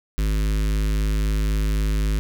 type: tone with notch filter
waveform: square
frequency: 51.91 Hz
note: G#1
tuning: in tune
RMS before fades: -21 dBFS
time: 0.18-2.19 s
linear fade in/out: 0 ms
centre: 750 Hz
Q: 0.68
effects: none